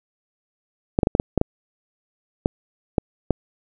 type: clicks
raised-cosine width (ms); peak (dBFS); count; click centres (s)
2; -3; 10; 0.989 / 1.032 / 1.071 / 1.151 / 1.199 / 1.377 / 1.414 / 2.459 / 2.982 / 3.307
effects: none